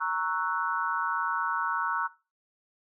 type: chord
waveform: sine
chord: F# dominant seventh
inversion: first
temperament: equal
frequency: 932.3 / 1108.7 / 1318.5 / 1480 Hz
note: A#5 / C#6 / E6 / F#6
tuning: 0 / 0 / 0 / 0 cents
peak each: -32 dBFS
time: 0-2.08 s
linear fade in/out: 20 ms
effects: noise-tail reverb RT60 0.3 s tail -19 dB re dry